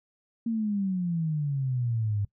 sine exponential sweep, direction down, 233.1 to 99.7 Hz, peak -25 dBFS, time 0.46-2.25 s, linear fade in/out 5 ms, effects noise-tail reverb RT60 0.1 s tail -20 dB re dry

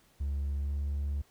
triangle tone with pitch glide, 70.5 to 71.53 Hz, C#2 to D2, +30 to -45 cents, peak -27 dBFS, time 0.2-1.22 s, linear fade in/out 10 ms, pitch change +25 cents, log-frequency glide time 0.57-0.76 s, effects tanh soft clip ceiling -24 dBFS + pink hiss -65 dBFS RMS until 1.3 s

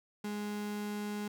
35% pulse tone, 207.7 Hz, G#3, in tune, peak -34 dBFS, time 0.24-1.28 s, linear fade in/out 5 ms, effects none

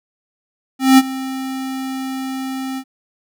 square tone with ADSR envelope, 264.1 Hz, C4, 16 cents sharp, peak -5 dBFS, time 0.79-2.84 s, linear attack 190 ms, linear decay 37 ms, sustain -18 dB, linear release 64 ms, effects none

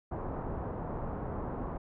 pink low-pass noise, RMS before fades -37 dBFS, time 0.11-1.78 s, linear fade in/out 10 ms, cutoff 1100 Hz, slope 24 dB/octave, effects none

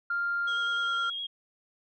sine tone with pitch glide, 1396.9 to 1384 Hz, F6 to F6, 0 to -16 cents, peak -26 dBFS, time 0.1-1.1 s, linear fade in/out 5 ms, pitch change -16 cents, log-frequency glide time 0.8-0.91 s
sine tone with vibrato, 3278 Hz, G#7, 23 cents flat, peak -32 dBFS, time 0.47-1.27 s, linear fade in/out 10 ms, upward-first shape square, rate 9.8 Hz, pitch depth 18 cents each way
effects tanh soft clip ceiling -21 dBFS

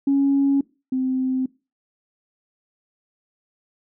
sine tone pair in turn, 277.2 / 259.5 Hz, C#4 / C4, 0 / -14 cents, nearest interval minor second, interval 114 cents, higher first, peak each -14 / -19 dBFS, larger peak first, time 0.07-0.61 / 0.92-1.46 s, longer neither, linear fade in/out 5 ms, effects noise-tail reverb RT60 0.3 s tail -22 dB re dry + tanh soft clip ceiling -11 dBFS

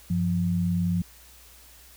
sine tone pair together, 95.21 / 174.61 Hz, G2 / F3, -50 / 0 cents, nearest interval minor seventh, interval 1050 cents, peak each -28 / -23 dBFS, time 0.1-1.02 s, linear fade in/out 5 ms, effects added 60 Hz sine -54 dBFS peak until 1.96 s + white hiss -52 dBFS RMS until 1.96 s

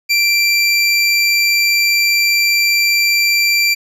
25% pulse tone, 2355 Hz, D7, 4 cents sharp, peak -7 dBFS, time 0.09-3.75 s, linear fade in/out 20 ms, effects resampled to 32000 Hz

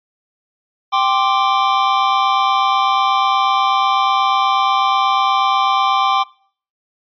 square chord, G suspended fourth, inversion none, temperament equal, 784 / 1046.5 / 1174.7 Hz, G5 / C6 / D6, 0 / 0 / 0 cents, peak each -18 dBFS, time 0.92-6.24 s, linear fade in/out 20 ms, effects noise-tail reverb RT60 0.5 s tail -22 dB re dry + resampled to 11025 Hz

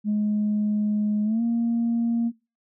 sine tone with pitch glide, 210 to 233 Hz, G#3 to A#3, +19 to -1 cents, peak -19 dBFS, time 0.04-2.32 s, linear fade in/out 50 ms, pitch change +180 cents, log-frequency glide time 1.24-1.42 s, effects noise-tail reverb RT60 0.3 s tail -24 dB re dry + tanh soft clip ceiling -17 dBFS

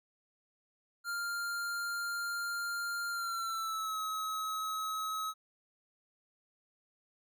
square tone with pitch glide, 1396.9 to 1281 Hz, F6 to E6, 0 to -50 cents, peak -35 dBFS, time 1.04-5.34 s, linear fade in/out 50 ms, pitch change -150 cents, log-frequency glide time 3.1-3.98 s, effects none

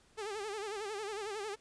sawtooth tone with vibrato, 416.6 Hz, G#4, 5 cents sharp, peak -34 dBFS, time 0.17-1.56 s, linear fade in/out 20 ms, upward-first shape sine, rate 11 Hz, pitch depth 110 cents each way, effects pink hiss -66 dBFS RMS until 1.6 s + resampled to 22050 Hz

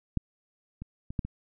clicks, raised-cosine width 5 ms, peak -14 / -26 / -25 / -15 / -23 dBFS, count 5, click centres 0.173 / 0.82 / 1.105 / 1.192 / 1.25 s, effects none

